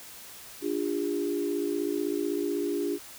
sine chord, D diminished, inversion none, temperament equal with one note detuned, 293.7 / 349.2 / 405.4 Hz, D4 / F4 / Ab4, 0 / 0 / -42 cents, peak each -31 dBFS, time 0.61-2.99 s, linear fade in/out 50 ms, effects white hiss -46 dBFS RMS until 3.18 s

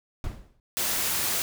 brown noise with exponential decay, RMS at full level -28 dBFS, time 0.24-0.6 s, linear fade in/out 1 ms, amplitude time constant 78 ms
white noise, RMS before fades -27 dBFS, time 0.77-1.42 s, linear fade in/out 0 ms
effects none

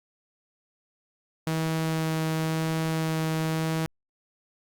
sawtooth tone with vibrato, 160 Hz, D#3, 49 cents sharp, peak -21 dBFS, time 1.47-3.86 s, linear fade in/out 0 ms, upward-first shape sine, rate 0.95 Hz, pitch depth 8 cents each way, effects Opus 48 kbps

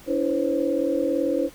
sine tone cluster, 286.3 / 329.6 / 502 / 540 Hz, D4 / E4 / B4 / C#5, -44 / 0 / +28 / -45 cents, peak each -26 dBFS, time 0.06-1.5 s, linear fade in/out 50 ms, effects pink hiss -48 dBFS RMS until 1.54 s

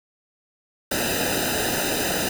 pink noise with comb filter, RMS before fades -24 dBFS, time 0.91-2.29 s, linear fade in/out 5 ms, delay 0.9 ms, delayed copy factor -0.9, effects none

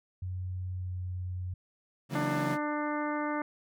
sine tone with pitch glide, 91.7 to 90.91 Hz, F#2 to F#2, -15 to -30 cents, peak -33 dBFS, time 0.22-1.54 s, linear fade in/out 5 ms, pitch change -15 cents, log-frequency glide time 0.74-0.94 s
35% pulse chord, F# dominant seventh, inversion second, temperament equal with one note detuned, 138.59 / 164.81 / 185.53 / 233.1 Hz, C#3 / E3 / F#3 / A#3, 0 / 0 / +5 / 0 cents, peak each -33 / -36 / -38 / -39 dBFS, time 2.09-2.58 s, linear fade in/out 50 ms
harmonic tone, 297.7 Hz, D4, 24 cents sharp, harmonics 1 / 2 / 3 / 4 / 5 / 6 / 7, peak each -33 / -37 / -37 / -38 / -41 / -44 / -44 dBFS, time 2.15-3.42 s, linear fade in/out 2 ms
effects none

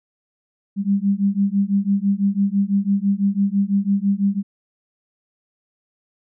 sine beating tone pair, 196 / 202 Hz, G3 / G#3, 0 / -48 cents, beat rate 6 Hz, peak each -19 dBFS, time 0.76-4.43 s, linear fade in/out 50 ms, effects none

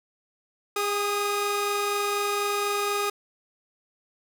sawtooth tone pair together, 406.8 / 1244.5 Hz, G#4 / D#6, -36 / 0 cents, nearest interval octave + perfect fifth, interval 1936 cents, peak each -23 / -24 dBFS, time 0.76-3.1 s, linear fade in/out 5 ms, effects none

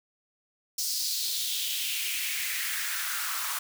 white noise with high-pass filter sweep, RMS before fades -31 dBFS, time 0.78-3.59 s, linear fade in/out 5 ms, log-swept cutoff 5300 to 1100 Hz, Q 3.2, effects none

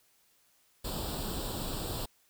pink noise with comb filter, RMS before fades -36 dBFS, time 0.84-2.06 s, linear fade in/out 10 ms, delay 0.24 ms, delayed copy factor +0.8, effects white hiss -68 dBFS RMS until 2.29 s

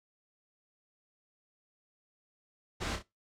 pink noise with echo, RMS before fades -35 dBFS, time 2.8-2.97 s, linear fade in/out 20 ms, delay 30 ms, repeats 2, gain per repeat -7 dB, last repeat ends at 3.03 s, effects noise-tail reverb RT60 0.2 s tail -19 dB re dry + low-pass 6000 Hz 12 dB/octave

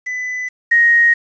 triangle / sine tone pair in turn, 2000 / 1872.9 Hz, B6 / A#6, +21 / +8 cents, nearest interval minor second, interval 113 cents, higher first, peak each -19 / -8 dBFS, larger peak second, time 0.06-0.49 / 0.71-1.14 s, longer neither, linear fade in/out 10 ms, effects resampled to 16000 Hz + 7-bit

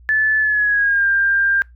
sine tone with pitch glide, 1738 to 1593.8 Hz, A6 to G6, -22 to +28 cents, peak -13 dBFS, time 0.09-1.62 s, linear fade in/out 0 ms, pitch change -150 cents, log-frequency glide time 0.39-1.07 s, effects noise-tail reverb RT60 0.2 s tail -24 dB re dry + added 60 Hz sine -42 dBFS peak until 1.75 s

